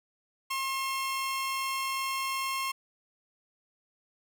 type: tone pair together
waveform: sawtooth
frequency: 1071.5 / 2700 Hz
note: C6 / E7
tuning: +41 / +41 cents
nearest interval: octave + major third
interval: 1600 cents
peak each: -27 / -34 dBFS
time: 0.5-2.72 s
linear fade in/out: 10 ms
effects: none